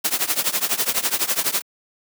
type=noise with tremolo; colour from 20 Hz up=white; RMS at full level=-18 dBFS; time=0.04-1.62 s; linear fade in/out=10 ms; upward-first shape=triangle; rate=12 Hz; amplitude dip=95%; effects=high-pass 200 Hz 12 dB/octave